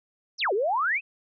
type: exponential two-way sweep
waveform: sine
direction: down then up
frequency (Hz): 6290 to 367.1 to 2682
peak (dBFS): -22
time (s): 0.38-1.01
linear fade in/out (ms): 50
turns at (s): 0.53
effects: none